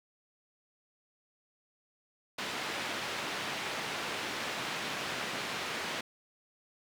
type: band-pass noise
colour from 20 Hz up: white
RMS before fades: -37 dBFS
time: 2.38-6.01 s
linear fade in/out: 5 ms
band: 140 to 3000 Hz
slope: 12 dB/octave
effects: none